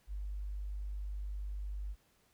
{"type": "tone", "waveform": "sine", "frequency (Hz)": 50, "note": "G1", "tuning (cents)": 35, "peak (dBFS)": -37, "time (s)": [0.07, 1.96], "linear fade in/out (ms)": 50, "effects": ["pink hiss -71 dBFS RMS until 2.33 s"]}